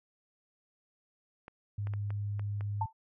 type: clicks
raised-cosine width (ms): 0.5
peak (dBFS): -31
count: 6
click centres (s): 1.481 / 1.871 / 1.937 / 2.105 / 2.395 / 2.609
type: tone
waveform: sine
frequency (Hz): 102.4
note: G#2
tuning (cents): -24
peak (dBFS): -32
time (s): 1.78-2.86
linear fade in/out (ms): 5
type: tone with exponential decay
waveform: sine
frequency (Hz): 887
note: A5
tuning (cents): +14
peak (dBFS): -26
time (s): 2.81-2.93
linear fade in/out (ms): 5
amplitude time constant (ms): 25
effects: none